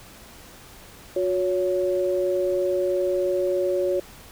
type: tone pair together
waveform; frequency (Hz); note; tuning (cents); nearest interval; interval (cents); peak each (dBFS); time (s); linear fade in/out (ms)
sine; 363.1 / 560; F#4 / C#5; -33 / +18; minor sixth; 751; -23; 1.16-4; 5
effects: pink hiss -46 dBFS RMS until 4.31 s